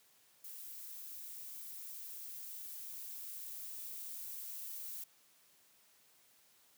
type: noise with level ramp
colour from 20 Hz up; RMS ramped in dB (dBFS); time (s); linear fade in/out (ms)
violet; -49 to -45; 0.44-5.04; 5
effects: white hiss -68 dBFS RMS until 6.77 s + high-pass 100 Hz 12 dB/octave